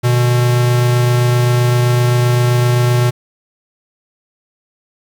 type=tone pair together; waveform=square; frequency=122.08 / 149.8 Hz; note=B2 / D3; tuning=-20 / +35 cents; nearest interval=major third; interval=355 cents; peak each=-11 / -23 dBFS; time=0.03-3.11 s; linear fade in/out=20 ms; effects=8-bit